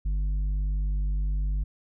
sine tone with tanh clipping, 49.54 Hz, G1, 19 cents sharp, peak -25 dBFS, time 0.05-1.64 s, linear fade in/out 10 ms, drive 6 dB, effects none

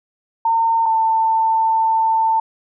sine tone pair in turn, 910 / 893.3 Hz, A#5 / A5, -42 / +26 cents, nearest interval unison, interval 32 cents, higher first, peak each -13 dBFS, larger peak neither, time 0.45-0.86 / 0.86-2.4 s, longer second, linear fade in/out 5 ms, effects none

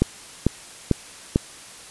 click train, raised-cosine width 3 ms, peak -3 dBFS, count 4, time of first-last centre 0.02-1.359 s, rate 2.24 Hz, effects white hiss -42 dBFS RMS until 1.9 s + resampled to 24000 Hz

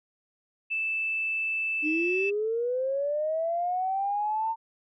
sine tone, 2637 Hz, E7, in tune, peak -26 dBFS, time 0.7-2.31 s, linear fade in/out 20 ms
sine linear sweep, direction up, 296.2 to 910 Hz, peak -25 dBFS, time 1.82-4.56 s, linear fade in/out 50 ms
effects tanh soft clip ceiling -15 dBFS

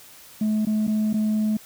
sine tone with dropouts, 214.8 Hz, A3, 41 cents flat, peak -17 dBFS, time 0.41-1.57 s, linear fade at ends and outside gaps 5 ms, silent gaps 0.652-0.669 / 0.869-0.877 / 1.13-1.14 s, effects tanh soft clip ceiling -18 dBFS + white hiss -47 dBFS RMS until 1.65 s

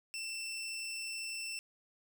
20% pulse tone, 2682 Hz, E7, 29 cents sharp, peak -34 dBFS, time 0.14-1.59 s, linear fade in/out 0 ms, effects none

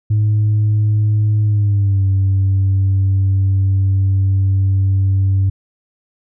sine tone with pitch glide, 106 to 96.64 Hz, G#2 to G2, +36 to -24 cents, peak -9 dBFS, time 0.1-5.5 s, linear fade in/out 10 ms, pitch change -160 cents, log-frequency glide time 1.43-2.04 s, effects tanh soft clip ceiling -9 dBFS

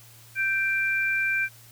sine tone pair together, 1562.8 / 2364 Hz, G6 / D7, -6 / +11 cents, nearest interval perfect fifth, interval 717 cents, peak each -25 / -25 dBFS, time 0.35-1.49 s, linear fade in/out 50 ms, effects added 115 Hz sine -52 dBFS peak until 1.71 s + white hiss -52 dBFS RMS until 1.71 s

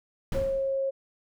brown noise with exponential decay, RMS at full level -26 dBFS, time 0.32-0.78 s, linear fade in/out 2 ms, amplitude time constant 100 ms
sine tone, 541 Hz, C#5, 42 cents flat, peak -25 dBFS, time 0.34-0.91 s, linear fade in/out 20 ms
effects none

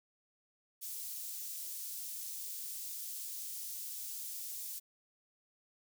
white high-pass noise, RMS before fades -43 dBFS, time 0.81-4.8 s, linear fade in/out 20 ms, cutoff 5900 Hz, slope 12 dB/octave, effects none

